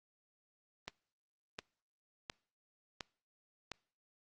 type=click train; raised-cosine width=0.2 ms; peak=-23 dBFS; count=5; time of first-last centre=0.88-3.717 s; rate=1.41 Hz; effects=noise-tail reverb RT60 0.5 s tail -25 dB re dry + Opus 24 kbps